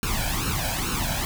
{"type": "noise with flanger", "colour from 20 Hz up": "pink", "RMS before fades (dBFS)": -26, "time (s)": [0.03, 1.25], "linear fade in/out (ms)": 0, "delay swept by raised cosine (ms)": [0.73, 1.28], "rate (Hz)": 2.3, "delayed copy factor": 0.8, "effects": []}